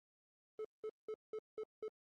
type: tone bursts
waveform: triangle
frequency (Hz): 433.3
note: A4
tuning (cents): -27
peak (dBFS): -39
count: 6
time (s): 0.59-1.882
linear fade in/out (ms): 2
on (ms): 57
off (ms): 190
effects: Opus 24 kbps